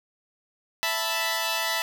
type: chord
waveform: 10% pulse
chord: E suspended fourth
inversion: none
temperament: equal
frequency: 659.3 / 880 / 987.8 Hz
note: E5 / A5 / B5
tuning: 0 / 0 / 0 cents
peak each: -21 dBFS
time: 0.83-1.82 s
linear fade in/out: 0 ms
effects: none